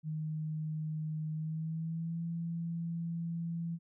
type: tone with pitch glide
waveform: sine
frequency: 155.56 to 167.69 Hz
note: D#3 to E3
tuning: 0 to +30 cents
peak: -34 dBFS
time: 0.03-3.79 s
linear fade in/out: 50 ms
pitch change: +130 cents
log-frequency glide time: 1.32-2.23 s
effects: none